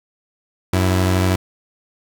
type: tone pair together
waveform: sawtooth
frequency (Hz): 92.5 / 330.1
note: F#2 / E4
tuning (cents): 0 / +2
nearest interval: octave + minor seventh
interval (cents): 2202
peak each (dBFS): -11 / -19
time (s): 0.73-1.36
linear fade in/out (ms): 5
effects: none